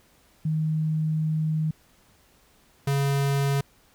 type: tone pair in turn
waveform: sine / square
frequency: 156.5 / 139.43 Hz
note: D#3 / C#3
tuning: +10 / +10 cents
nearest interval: major second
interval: 200 cents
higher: first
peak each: -22 dBFS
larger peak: neither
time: 0.45-1.71 / 2.87-3.61 s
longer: first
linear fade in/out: 5 ms
effects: pink hiss -60 dBFS RMS until 3.94 s